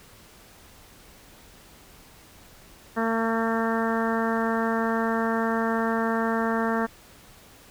harmonic tone, 226.4 Hz, A3, 50 cents sharp, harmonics 1 / 2 / 3 / 4 / 5 / 6 / 7 / 8, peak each -26 / -29 / -31 / -32 / -33 / -34 / -34 / -35 dBFS, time 2.96-6.87 s, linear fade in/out 20 ms, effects pink hiss -51 dBFS RMS until 7.7 s

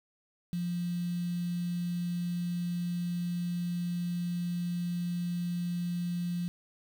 sine tone with quantisation, 174.61 Hz, F3, in tune, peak -30 dBFS, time 0.53-6.48 s, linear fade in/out 0 ms, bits 8, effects none

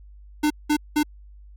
square tone bursts, 300 Hz, D4, 37 cents sharp, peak -18 dBFS, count 3, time 0.43-1.032 s, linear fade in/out 10 ms, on 74 ms, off 190 ms, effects added 50 Hz sine -43 dBFS peak until 1.56 s + AAC 64 kbps

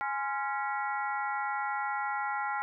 harmonic tone with a mistuned harmonic, 277 Hz, C#4, 1 cent flat, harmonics 3 / 4 / 5 / 6 / 7 / 8, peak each -33 / -39 / -35 / -49 / -40 / -46 dBFS, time 0.01-2.62 s, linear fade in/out 0 ms, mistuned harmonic 4, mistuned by -110 cents, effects none

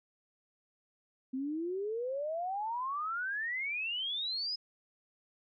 sine exponential sweep, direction up, 254.6 to 5130 Hz, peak -33 dBFS, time 1.33-4.56 s, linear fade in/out 10 ms, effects none

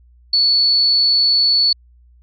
sine tone, 4435 Hz, C#8, in tune, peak -11 dBFS, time 0.33-1.73 s, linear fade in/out 5 ms, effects added 60 Hz sine -46 dBFS peak until 2.22 s

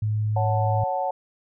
sine tone, 106.9 Hz, A2, 49 cents flat, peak -21 dBFS, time 0.02-0.84 s, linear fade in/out 5 ms
sine chord, F# minor, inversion second, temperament equal, 554.4 / 740 / 880 Hz, C#5 / F#5 / A5, 0 / 0 / 0 cents, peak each -28 / -26 / -28 dBFS, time 0.36-1.11 s, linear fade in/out 5 ms
effects none

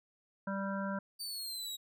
harmonic tone, 196 Hz, G3, in tune, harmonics 1 / 3 / 5 / 7 / 8, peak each -36 / -41 / -43 / -44 / -45 dBFS, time 0.47-0.99 s, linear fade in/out 5 ms
sawtooth exponential sweep, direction down, 4633 to 3800 Hz, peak -36 dBFS, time 1.19-1.77 s, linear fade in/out 20 ms
effects none

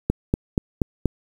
click train, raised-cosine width 3 ms, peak -5 dBFS, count 5, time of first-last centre 0.1-1.057 s, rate 4.18 Hz, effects 7-bit

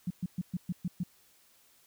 sine tone bursts, 178.4 Hz, F3, 37 cents sharp, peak -29 dBFS, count 7, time 0.07-1.035 s, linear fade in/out 5 ms, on 35 ms, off 120 ms, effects white hiss -64 dBFS RMS until 1.86 s

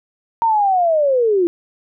sine linear sweep, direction down, 931 to 333.2 Hz, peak -12 dBFS, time 0.42-1.47 s, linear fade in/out 0 ms, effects none

